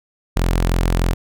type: tone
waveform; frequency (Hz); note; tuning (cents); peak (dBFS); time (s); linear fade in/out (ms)
sawtooth; 43.32; F1; -13; -11; 0.36-1.14; 10
effects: none